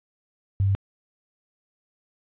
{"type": "tone", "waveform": "sine", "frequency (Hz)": 98, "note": "G2", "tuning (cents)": 0, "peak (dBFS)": -18, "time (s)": [0.6, 0.75], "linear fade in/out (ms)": 0, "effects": ["resampled to 8000 Hz", "10-bit"]}